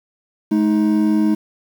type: tone pair together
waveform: triangle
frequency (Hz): 213.2 / 313.7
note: G#3 / D#4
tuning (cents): +46 / +14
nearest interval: perfect fifth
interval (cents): 668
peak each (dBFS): -14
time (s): 0.51-1.35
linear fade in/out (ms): 10
effects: 7-bit